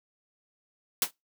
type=noise with exponential decay; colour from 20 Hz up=white; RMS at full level=-20 dBFS; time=1.02-1.11 s; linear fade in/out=2 ms; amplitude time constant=19 ms; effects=noise-tail reverb RT60 0.2 s tail -25 dB re dry + high-pass 200 Hz 12 dB/octave